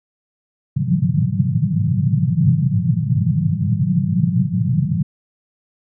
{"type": "band-pass noise", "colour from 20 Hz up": "white", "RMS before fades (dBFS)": -17, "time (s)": [0.76, 5.03], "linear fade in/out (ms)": 10, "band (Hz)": [100, 190], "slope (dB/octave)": 96, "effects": []}